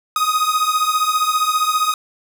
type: beating tone pair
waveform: 45% pulse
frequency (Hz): 1244.5 / 1259.5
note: D#6 / D#6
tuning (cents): 0 / +21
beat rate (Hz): 15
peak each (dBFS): -18 / -19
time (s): 0.16-1.94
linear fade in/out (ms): 2
effects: none